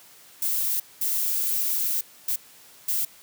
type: noise bursts at uneven times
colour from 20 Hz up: violet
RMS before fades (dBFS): -25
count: 4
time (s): 0.42-0.8 / 1.01-2.01 / 2.28-2.36 / 2.88-3.05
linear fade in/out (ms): 5
effects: white hiss -51 dBFS RMS until 3.22 s + high-pass 100 Hz 12 dB/octave